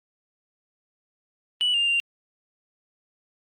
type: tone with pitch steps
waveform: sine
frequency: 2954 / 2802 / 2781 Hz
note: F#7 / F7 / F7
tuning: -3 / +5 / -8 cents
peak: -18 dBFS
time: 1.61-2 s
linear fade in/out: 0 ms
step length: 130 ms
effects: tanh soft clip ceiling -17 dBFS + Opus 32 kbps